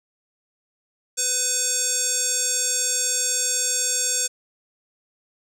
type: tone with band-pass filter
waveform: square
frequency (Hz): 504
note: B4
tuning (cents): +35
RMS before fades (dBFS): -23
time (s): 1.17-4.28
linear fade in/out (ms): 20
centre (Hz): 7300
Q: 4.8
effects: none